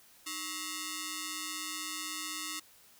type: ring-modulated tone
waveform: 5% pulse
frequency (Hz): 800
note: G5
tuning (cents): +35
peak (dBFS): -22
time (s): 0.26-2.6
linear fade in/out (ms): 10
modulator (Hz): 492
effects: white hiss -60 dBFS RMS until 2.99 s